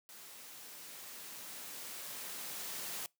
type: noise with level ramp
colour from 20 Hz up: white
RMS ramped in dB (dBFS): -53 to -41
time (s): 0.09-3.06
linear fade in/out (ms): 0
effects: noise-tail reverb RT60 0.2 s tail -24 dB re dry + high-pass 150 Hz 12 dB/octave